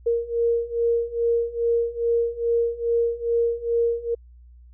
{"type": "beating tone pair", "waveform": "sine", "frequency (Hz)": [466.2, 468.6], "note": ["A#4", "A#4"], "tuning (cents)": [0, 9], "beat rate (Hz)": 2.4, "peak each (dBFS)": [-24, -22], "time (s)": [0.06, 4.15], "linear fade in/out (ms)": 10, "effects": ["added 60 Hz sine -45 dBFS peak until 4.73 s"]}